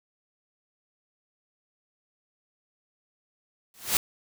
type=noise with exponential growth; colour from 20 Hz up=white; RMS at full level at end=-19 dBFS; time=3.74-3.97 s; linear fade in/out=1 ms; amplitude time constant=49 ms; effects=none